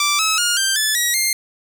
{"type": "tone with pitch steps", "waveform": "10% pulse", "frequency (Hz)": [1171, 1291.8, 1425.1, 1572.2, 1734.4, 1913.3, 2111], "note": ["D6", "E6", "F6", "G6", "A6", "A#6", "C7"], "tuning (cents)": [-5, -35, 35, 5, -25, 45, 15], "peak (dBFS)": -7, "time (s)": [0, 1.33], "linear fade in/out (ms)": 2, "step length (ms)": 190, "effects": []}